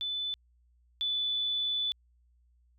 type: tone pair in turn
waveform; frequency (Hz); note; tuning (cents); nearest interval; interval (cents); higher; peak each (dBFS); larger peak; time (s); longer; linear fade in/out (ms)
sine; 3500 / 3482; A7 / A7; -10 / -19; unison; 9; first; -31 / -28; second; 0.01-0.34 / 1.01-1.92; second; 0
effects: added 60 Hz sine -63 dBFS peak until 2.78 s